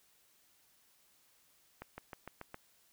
accelerating click train, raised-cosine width 0.5 ms, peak -29 dBFS, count 6, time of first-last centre 1.82-2.544 s, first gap 160 ms, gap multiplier 0.95, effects white hiss -69 dBFS RMS until 2.92 s

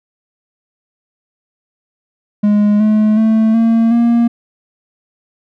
triangle tone with pitch steps, 207.7 / 214.2 / 220.8 / 227.7 / 234.8 Hz, G#3 / A3 / A3 / A#3 / A#3, 0 / -46 / +6 / -40 / +13 cents, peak -6 dBFS, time 2.43-4.28 s, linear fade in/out 10 ms, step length 370 ms, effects none

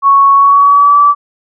sine tone with pitch glide, 1108.7 to 1156.4 Hz, C#6 to D6, 0 to -27 cents, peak -3 dBFS, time 0.02-1.15 s, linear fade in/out 50 ms, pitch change +73 cents, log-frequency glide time 0.33-0.99 s, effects none

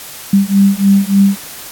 sine beating tone pair, 196 / 199.4 Hz, G3 / G3, 0 / +30 cents, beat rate 3.4 Hz, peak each -10 dBFS, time 0.33-1.36 s, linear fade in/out 5 ms, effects white hiss -30 dBFS RMS until 1.71 s + AAC 64 kbps

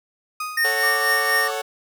35% pulse tone with exponential decay, 1244.5 Hz, D#6, in tune, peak -22 dBFS, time 0.4-1.09 s, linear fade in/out 5 ms, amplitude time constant 150 ms
square tone with tremolo, 1839 Hz, A#6, 24 cents flat, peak -17 dBFS, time 0.57-1.48 s, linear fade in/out 5 ms, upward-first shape triangle, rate 4.1 Hz, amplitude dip 55%
sawtooth chord, F# minor, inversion first, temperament equal, 440 / 554.4 / 740 Hz, A4 / C#5 / F#5, 0 / 0 / 0 cents, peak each -25 dBFS, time 0.64-1.62 s, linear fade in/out 10 ms
sine tone, 1174.7 Hz, D6, in tune, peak -26 dBFS, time 0.83-1.51 s, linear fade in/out 5 ms
effects none

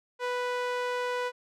sawtooth tone with band-pass filter, 493.9 Hz, B4, in tune, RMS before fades -31 dBFS, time 0.19-1.32 s, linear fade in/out 50 ms, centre 1100 Hz, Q 0.55, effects none

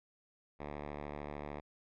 5% pulse tone with low-pass filter, 73.42 Hz, D2, in tune, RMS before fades -44 dBFS, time 0.59-1.61 s, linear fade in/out 20 ms, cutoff 1900 Hz, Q 0.94, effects none

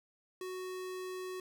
square tone, 370 Hz, F#4, in tune, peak -40 dBFS, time 0.41-1.4 s, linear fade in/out 2 ms, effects none

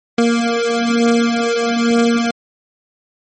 25% pulse beating tone pair, 233.1 / 234.2 Hz, A#3 / A#3, 0 / +8 cents, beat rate 1.1 Hz, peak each -12 dBFS, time 0.18-2.31 s, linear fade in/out 5 ms, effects MP3 32 kbps

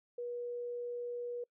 sine tone, 482.8 Hz, B4, 39 cents flat, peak -37 dBFS, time 0.18-1.44 s, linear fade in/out 5 ms, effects noise-tail reverb RT60 0.1 s tail -26 dB re dry

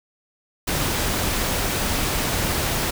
pink noise, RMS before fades -23 dBFS, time 0.67-2.91 s, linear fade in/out 10 ms, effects none

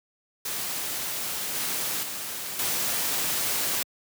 white noise with level steps, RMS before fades -31 / -29 / -34 / -27 dBFS, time 0.45-3.83 s, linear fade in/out 5 ms, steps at 1.55 / 2.03 / 2.59 s, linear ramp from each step 2 ms, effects high-pass 100 Hz 12 dB/octave

